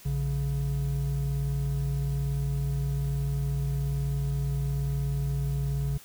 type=tone pair together; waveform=triangle; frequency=58.96 / 140.1 Hz; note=A#1 / C#3; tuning=+20 / +19 cents; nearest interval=octave + minor third; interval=1499 cents; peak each=-29 / -25 dBFS; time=0.05-5.98 s; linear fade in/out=10 ms; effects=white hiss -51 dBFS RMS until 6.04 s